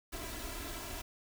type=noise with comb filter; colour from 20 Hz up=pink; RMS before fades=-42 dBFS; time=0.12-1.02 s; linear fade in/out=10 ms; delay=3 ms; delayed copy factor=+0.85; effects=none